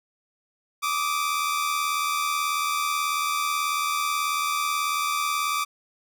sawtooth tone pair together, 1166.2 / 1244.5 Hz, D6 / D#6, -13 / 0 cents, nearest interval minor second, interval 113 cents, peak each -21 / -26 dBFS, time 0.82-5.65 s, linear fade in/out 20 ms, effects none

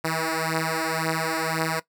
5% pulse beating tone pair, 160.3 / 162.2 Hz, E3 / E3, -48 / -28 cents, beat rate 1.9 Hz, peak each -15 / -16 dBFS, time 0.04-1.8 s, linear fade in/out 10 ms, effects noise-tail reverb RT60 0.1 s tail -18 dB re dry

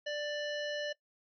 harmonic tone, 590 Hz, D5, 8 cents sharp, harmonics 1 / 3 / 5 / 7 / 9 / 10, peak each -36 / -41 / -43 / -48 / -53 / -56 dBFS, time 0.06-0.93 s, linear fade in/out 10 ms, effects noise-tail reverb RT60 0.1 s tail -20 dB re dry

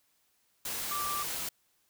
sine tone in noise, 1174.7 Hz, D6, in tune, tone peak -33 dBFS, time 0.91-1.23 s, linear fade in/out 5 ms, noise white, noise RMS -36 dBFS, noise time 0.65-1.49 s, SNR 0 dB, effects white hiss -72 dBFS RMS until 1.89 s

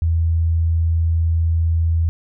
sine tone, 82.41 Hz, E2, in tune, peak -14 dBFS, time 0.02-2.09 s, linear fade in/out 0 ms, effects none

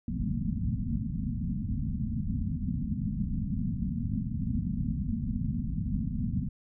white low-pass noise, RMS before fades -31 dBFS, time 0.08-6.49 s, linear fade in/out 5 ms, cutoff 250 Hz, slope 96 dB/octave, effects none

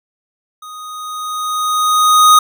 square tone with level ramp, 1244.5 Hz, D#6, in tune, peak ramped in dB -31 to -4 dBFS, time 0.62-2.39 s, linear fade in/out 5 ms, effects none

